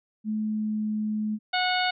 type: tone with pitch glide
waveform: sine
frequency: 215.3 to 213.8 Hz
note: A3 to A3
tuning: -37 to -49 cents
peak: -25 dBFS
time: 0.24-1.39 s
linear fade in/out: 50 ms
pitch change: -12 cents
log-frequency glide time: 0.4-0.88 s
type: harmonic tone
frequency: 732 Hz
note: F#5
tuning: 19 cents flat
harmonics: 1 / 2 / 3 / 4 / 5 / 6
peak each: -26 / -29 / -31 / -32 / -33 / -34 dBFS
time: 1.53-1.91 s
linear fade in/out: 10 ms
effects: none